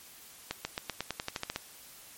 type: accelerating click train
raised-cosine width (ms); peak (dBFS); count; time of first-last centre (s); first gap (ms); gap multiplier
0.2; -15; 12; 0.51-1.561; 140; 0.92
effects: white hiss -52 dBFS RMS until 2.17 s + MP3 64 kbps

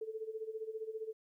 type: tone with tremolo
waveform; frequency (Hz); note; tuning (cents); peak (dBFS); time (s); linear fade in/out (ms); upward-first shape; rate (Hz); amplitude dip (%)
sine; 440; A4; 0; -36; 0.01-1.13; 5; sine; 15; 80
effects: 13-bit

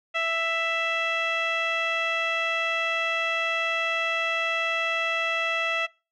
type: tone with low-pass filter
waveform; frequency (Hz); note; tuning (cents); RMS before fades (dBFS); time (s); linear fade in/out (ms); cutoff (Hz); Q
15% pulse; 661; E5; +5; -26; 0.14-5.87; 20; 3000; 2.8
effects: noise-tail reverb RT60 0.3 s tail -23 dB re dry

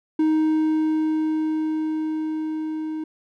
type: tone with level ramp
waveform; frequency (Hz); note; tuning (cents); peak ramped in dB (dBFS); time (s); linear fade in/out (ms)
triangle; 312.7; D#4; +9; -14 to -24; 0.19-3.04; 5
effects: none

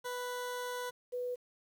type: tone pair in turn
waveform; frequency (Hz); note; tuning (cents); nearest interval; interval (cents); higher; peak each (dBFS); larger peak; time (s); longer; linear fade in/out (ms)
20% pulse / sine; 493.9 / 493.9; B4 / B4; 0 / 0; unison; 0; neither; -32 / -34; first; 0.04-0.91 / 1.12-1.36; first; 20
effects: 10-bit

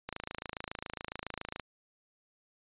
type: click train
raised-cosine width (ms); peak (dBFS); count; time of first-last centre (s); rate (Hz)
0.3; -21; 42; 0.09-1.597; 27.2
effects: resampled to 8000 Hz

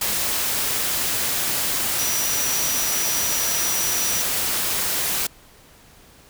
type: tone in noise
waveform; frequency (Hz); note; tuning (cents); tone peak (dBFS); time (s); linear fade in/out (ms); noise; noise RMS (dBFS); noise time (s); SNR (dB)
sine; 5840; F#8; -24; -25; 1.99-4.22; 5; white; -23; 0.01-5.27; -5
effects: pink hiss -50 dBFS RMS until 6.29 s

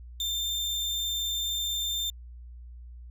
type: tone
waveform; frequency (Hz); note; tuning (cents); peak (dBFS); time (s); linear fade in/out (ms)
35% pulse; 3589; A7; +34; -26; 0.2-2.1; 2
effects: added 60 Hz sine -42 dBFS peak until 3.1 s

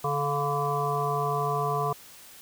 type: harmonic tone with a mistuned harmonic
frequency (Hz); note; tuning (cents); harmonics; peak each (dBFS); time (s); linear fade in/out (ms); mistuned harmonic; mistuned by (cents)
144.5; D3; -28; 1 / 3 / 5 / 7 / 8; -31 / -31 / -31 / -31 / -31; 0.04-1.93; 5; 5; -45
effects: white hiss -49 dBFS RMS until 2.41 s

